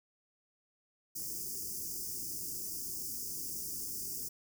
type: band-stop noise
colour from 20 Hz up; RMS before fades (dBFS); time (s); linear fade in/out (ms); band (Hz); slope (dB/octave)
white; -40; 1.15-4.29; 10; 430 to 4900; 96
effects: none